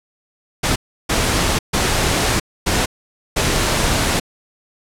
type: noise bursts at uneven times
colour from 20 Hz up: pink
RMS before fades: -17 dBFS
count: 5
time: 0.63-0.76 / 1.09-1.59 / 1.73-2.4 / 2.66-2.86 / 3.36-4.2 s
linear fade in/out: 10 ms
effects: low-pass 10000 Hz 12 dB/octave